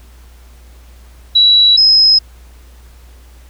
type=tone pair in turn; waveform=sine; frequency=3916 / 5116 Hz; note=B7 / D#8; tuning=-15 / +47 cents; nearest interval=perfect fourth; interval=462 cents; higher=second; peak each=-5 dBFS; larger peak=neither; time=1.35-1.77 / 1.77-2.19 s; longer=neither; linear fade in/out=10 ms; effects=added 60 Hz sine -37 dBFS peak until 3.49 s + pink hiss -48 dBFS RMS until 3.49 s